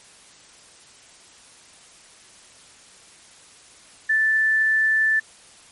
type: tone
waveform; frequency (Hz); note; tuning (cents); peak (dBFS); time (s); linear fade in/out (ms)
sine; 1760; A6; 0; -16; 4.09-5.2; 10
effects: white hiss -49 dBFS RMS until 5.71 s + MP3 48 kbps